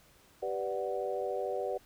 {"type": "chord", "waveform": "sine", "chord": "G major seventh", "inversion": "none", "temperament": "equal with one note detuned", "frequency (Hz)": [389.1, 493.9, 587.3, 740], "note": ["G4", "B4", "D5", "F#5"], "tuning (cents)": [-13, 0, 0, 0], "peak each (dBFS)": [-37, -36, -37, -39], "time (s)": [0.42, 1.78], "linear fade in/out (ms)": 10, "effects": ["pink hiss -62 dBFS RMS until 1.85 s"]}